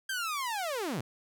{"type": "linear sweep", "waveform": "sawtooth", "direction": "down", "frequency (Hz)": [1600, 100], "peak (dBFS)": -28, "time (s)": [0.09, 1.01], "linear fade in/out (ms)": 5, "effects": []}